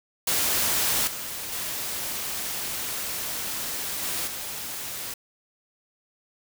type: noise with level steps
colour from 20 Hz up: white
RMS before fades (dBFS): -24 / -34 / -31 / -29 / -34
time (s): 0.27-5.14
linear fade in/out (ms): 5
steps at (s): 1.07 / 1.52 / 4.02 / 4.27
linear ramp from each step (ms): 5
effects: none